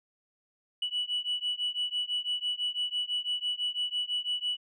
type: beating tone pair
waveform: sine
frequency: 2948 / 2954 Hz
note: F#7 / F#7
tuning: -7 / -3 cents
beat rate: 6 Hz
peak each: -31 dBFS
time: 0.82-4.57 s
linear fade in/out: 5 ms
effects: tanh soft clip ceiling -24 dBFS